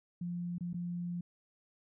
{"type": "tone with dropouts", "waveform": "sine", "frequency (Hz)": 174.61, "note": "F3", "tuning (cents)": 0, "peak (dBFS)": -35, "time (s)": [0.21, 1.21], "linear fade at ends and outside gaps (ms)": 5, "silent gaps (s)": [[0.583, 0.607], [0.732, 0.742]], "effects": []}